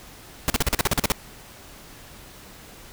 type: noise bursts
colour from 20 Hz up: pink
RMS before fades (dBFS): -20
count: 11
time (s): 0.48-1.12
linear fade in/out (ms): 0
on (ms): 20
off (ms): 42
effects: pink hiss -45 dBFS RMS until 2.92 s